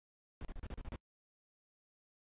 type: noise bursts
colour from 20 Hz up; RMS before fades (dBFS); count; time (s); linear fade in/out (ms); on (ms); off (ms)
brown; -43; 8; 0.41-0.959; 0; 38; 35
effects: noise-tail reverb RT60 0.1 s tail -26 dB re dry + resampled to 8000 Hz